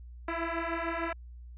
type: beating tone pair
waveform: 10% pulse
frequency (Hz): 329.6 / 336.2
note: E4 / E4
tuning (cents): 0 / +34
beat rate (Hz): 6.6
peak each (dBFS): -26 / -25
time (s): 0.28-1.13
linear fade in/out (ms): 5
effects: added 60 Hz sine -44 dBFS peak until 1.57 s + resampled to 8000 Hz